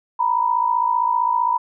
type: tone pair together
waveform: sine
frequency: 932.4 / 987.8 Hz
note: A#5 / B5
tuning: 0 / 0 cents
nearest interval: minor second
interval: 100 cents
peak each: -20 / -18 dBFS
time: 0.19-1.58 s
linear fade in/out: 10 ms
effects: none